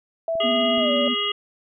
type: tone with pitch glide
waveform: sine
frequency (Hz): 659.3 to 577.3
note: E5 to D5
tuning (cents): 0 to -30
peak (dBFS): -21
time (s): 0.28-1.08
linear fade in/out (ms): 2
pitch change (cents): -230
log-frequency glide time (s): 0.78-0.91
type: clicks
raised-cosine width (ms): 2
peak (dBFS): -27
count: 2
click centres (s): 0.354 / 0.779
type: harmonic tone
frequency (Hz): 410.1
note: G#4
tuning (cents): -22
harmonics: 1 / 3 / 5 / 7 / 8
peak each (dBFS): -31 / -29 / -32 / -24 / -28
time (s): 0.4-1.32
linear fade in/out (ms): 5
type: tone with vibrato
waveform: sine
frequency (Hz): 245.1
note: B3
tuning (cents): -13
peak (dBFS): -23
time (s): 0.43-1.15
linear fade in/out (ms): 20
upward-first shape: square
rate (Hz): 18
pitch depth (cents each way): 41
effects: none